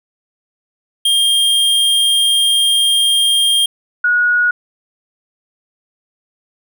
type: tone pair in turn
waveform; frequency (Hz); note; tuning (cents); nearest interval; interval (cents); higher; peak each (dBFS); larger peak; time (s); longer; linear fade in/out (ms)
square / sine; 3212 / 1453.7; G7 / F#6; +41 / -31; octave + major second; 1372; first; -11 / -10; second; 1.05-3.66 / 4.04-4.51; first; 5
effects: none